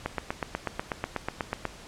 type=click train; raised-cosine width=0.5 ms; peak=-13 dBFS; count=14; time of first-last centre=0.06-1.653 s; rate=8.16 Hz; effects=pink hiss -47 dBFS RMS until 1.87 s + low-pass 8000 Hz 12 dB/octave